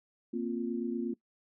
sine chord, Bb suspended second, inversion none, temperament equal, 233.1 / 261.6 / 349.2 Hz, Bb3 / C4 / F4, 0 / 0 / 0 cents, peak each -34 / -37 / -36 dBFS, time 0.33-1.14 s, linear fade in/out 10 ms, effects noise-tail reverb RT60 0.1 s tail -21 dB re dry

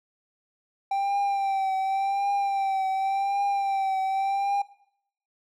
triangle tone with vibrato, 784 Hz, G5, in tune, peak -21 dBFS, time 0.91-4.62 s, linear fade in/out 5 ms, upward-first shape triangle, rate 0.89 Hz, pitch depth 46 cents each way, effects noise-tail reverb RT60 0.7 s tail -18 dB re dry

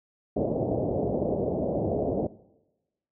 white low-pass noise, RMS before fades -27 dBFS, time 0.36-2.27 s, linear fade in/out 5 ms, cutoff 660 Hz, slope 48 dB/octave, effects noise-tail reverb RT60 1.0 s tail -20 dB re dry + high-pass 80 Hz 12 dB/octave

